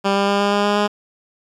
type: tone with pitch steps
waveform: 10% pulse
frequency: 197.8 / 199.29 / 200.8 / 202.3 / 203.8 / 205.4 / 206.9 Hz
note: G3 / G3 / G3 / G#3 / G#3 / G#3 / G#3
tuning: +16 / +29 / +42 / -45 / -32 / -19 / -6 cents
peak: -7 dBFS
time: 0.04-0.88 s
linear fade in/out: 20 ms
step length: 120 ms
effects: low-pass 5000 Hz 12 dB/octave + 8-bit